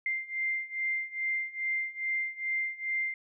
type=beating tone pair; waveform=sine; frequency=2093 / 2095.4 Hz; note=C7 / C7; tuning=0 / +2 cents; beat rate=2.4 Hz; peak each=-34 / -32 dBFS; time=0.06-3.14 s; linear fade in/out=2 ms; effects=none